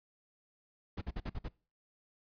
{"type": "noise bursts", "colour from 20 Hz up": "brown", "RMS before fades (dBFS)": -37, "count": 6, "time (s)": [0.97, 1.485], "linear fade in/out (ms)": 10, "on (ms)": 45, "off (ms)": 49, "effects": ["noise-tail reverb RT60 0.4 s tail -24 dB re dry", "resampled to 11025 Hz"]}